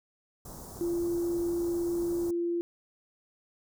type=band-stop noise; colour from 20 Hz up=pink; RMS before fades=-44 dBFS; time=0.45-2.31 s; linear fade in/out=5 ms; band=1100 to 5800 Hz; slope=24 dB/octave
type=tone; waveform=sine; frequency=343.7 Hz; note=F4; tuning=28 cents flat; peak=-27 dBFS; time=0.81-2.61 s; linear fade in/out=0 ms
effects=none